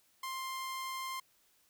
sawtooth tone, 1052 Hz, C6, 9 cents sharp, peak -34 dBFS, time 0.23-1.2 s, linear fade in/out 5 ms, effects white hiss -70 dBFS RMS until 1.69 s

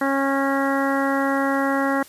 harmonic tone with a mistuned harmonic, 273.8 Hz, C#4, 21 cents flat, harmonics 1 / 2 / 3 / 4 / 5 / 6 / 7, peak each -22 / -25 / -27 / -28 / -29 / -30 / -30 dBFS, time 0.01-2.03 s, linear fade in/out 5 ms, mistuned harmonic 5, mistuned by +15 cents, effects white hiss -46 dBFS RMS until 2.08 s + resampled to 32000 Hz

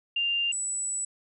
sine tone pair in turn, 2794 / 7903 Hz, F7 / B8, 0 / 0 cents, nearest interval octave + tritone, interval 1800 cents, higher second, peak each -24 / -28 dBFS, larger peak first, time 0.16-0.52 / 0.52-1.05 s, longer second, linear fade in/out 5 ms, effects none

